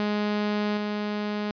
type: tone with level steps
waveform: sawtooth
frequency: 208.6 Hz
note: G#3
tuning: 8 cents sharp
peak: -20 / -23 dBFS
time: 0-1.51 s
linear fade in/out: 0 ms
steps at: 0.77 s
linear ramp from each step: 2 ms
effects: resampled to 11025 Hz

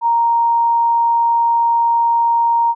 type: tone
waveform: sine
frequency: 932.3 Hz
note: A#5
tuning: in tune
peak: -11 dBFS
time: 0.01-2.75 s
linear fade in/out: 50 ms
effects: none

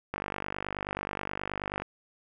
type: click train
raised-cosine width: 0.5 ms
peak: -17 dBFS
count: 84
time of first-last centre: 0.14-1.82 s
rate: 49.4 Hz
effects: none

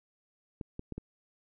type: clicks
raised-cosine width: 3 ms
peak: -25 dBFS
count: 4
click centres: 0.612 / 0.794 / 0.923 / 0.98 s
effects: none

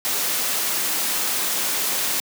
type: noise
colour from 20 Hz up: white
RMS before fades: -23 dBFS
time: 0.05-2.2 s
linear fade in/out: 0 ms
effects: high-pass 200 Hz 12 dB/octave

